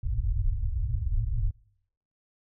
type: low-pass noise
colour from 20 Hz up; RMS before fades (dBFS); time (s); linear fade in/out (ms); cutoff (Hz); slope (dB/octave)
pink; -27; 0.03-1.51; 5; 120; 96
effects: noise-tail reverb RT60 0.7 s tail -24 dB re dry